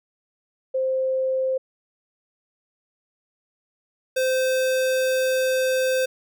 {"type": "tone pair in turn", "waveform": ["sine", "square"], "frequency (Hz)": [523.3, 518.2], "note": ["C5", "C5"], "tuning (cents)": [0, -17], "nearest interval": "unison", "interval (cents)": 17, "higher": "first", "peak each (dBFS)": -20, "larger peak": "neither", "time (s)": [[0.74, 1.58], [4.16, 6.06]], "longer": "second", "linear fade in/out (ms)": 10, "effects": []}